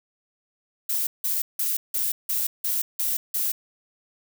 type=noise bursts; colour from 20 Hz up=violet; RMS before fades=-25 dBFS; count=8; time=0.89-3.52 s; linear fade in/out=5 ms; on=180 ms; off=170 ms; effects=none